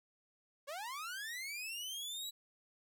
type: linear sweep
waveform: sawtooth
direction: up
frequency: 531 to 3951 Hz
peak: -38 dBFS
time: 0.67-2.31 s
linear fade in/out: 20 ms
effects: none